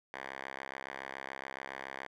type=tone with band-pass filter; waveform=5% pulse; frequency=67.1 Hz; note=C2; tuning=44 cents sharp; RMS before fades=-44 dBFS; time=0.14-2.07 s; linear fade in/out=0 ms; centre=1500 Hz; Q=2; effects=none